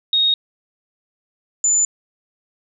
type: tone pair in turn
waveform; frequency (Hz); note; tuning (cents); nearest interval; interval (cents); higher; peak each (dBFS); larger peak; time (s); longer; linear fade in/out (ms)
sine; 3736 / 7036; A#7 / A8; +3 / -1; major seventh; 1096; second; -13; neither; 0.13-0.34 / 1.64-1.85; neither; 2
effects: none